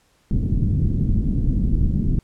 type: low-pass noise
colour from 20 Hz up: pink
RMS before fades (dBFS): -19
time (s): 0.31-2.19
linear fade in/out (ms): 2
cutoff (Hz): 250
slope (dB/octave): 24
effects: pink hiss -61 dBFS RMS until 2.23 s + low-pass 11000 Hz 12 dB/octave